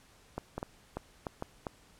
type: clicks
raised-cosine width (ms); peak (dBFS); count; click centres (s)
1; -21; 7; 0.38 / 0.58 / 0.629 / 0.97 / 1.268 / 1.424 / 1.668
effects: pink hiss -61 dBFS RMS until 1.99 s + low-pass 11000 Hz 12 dB/octave